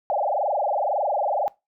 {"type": "tone with frequency modulation", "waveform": "sine", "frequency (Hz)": 701, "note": "F5", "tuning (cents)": 6, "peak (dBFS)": -20, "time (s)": [0.1, 1.48], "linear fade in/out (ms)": 0, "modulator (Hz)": 21.9, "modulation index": 6.3, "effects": ["noise-tail reverb RT60 0.2 s tail -20 dB re dry"]}